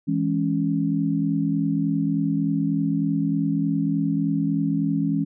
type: chord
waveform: sine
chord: C# minor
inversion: first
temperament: equal with one note detuned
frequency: 164.34 / 207.7 / 277.2 Hz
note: E3 / G#3 / C#4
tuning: -5 / 0 / 0 cents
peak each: -24 / -26 / -23 dBFS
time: 0.07-5.25 s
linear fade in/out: 20 ms
effects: none